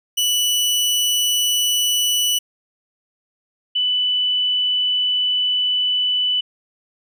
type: tone pair in turn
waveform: sawtooth / sine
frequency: 2960 / 2986 Hz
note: F#7 / F#7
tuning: 0 / +15 cents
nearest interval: unison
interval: 15 cents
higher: second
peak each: -13 / -16 dBFS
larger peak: first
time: 0.17-2.39 / 3.75-6.41 s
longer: second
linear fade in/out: 10 ms
effects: none